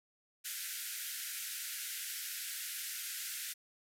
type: band-pass noise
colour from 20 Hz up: white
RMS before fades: -42 dBFS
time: 0.44-3.54 s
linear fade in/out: 20 ms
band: 1400 to 15000 Hz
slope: 96 dB/octave
effects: none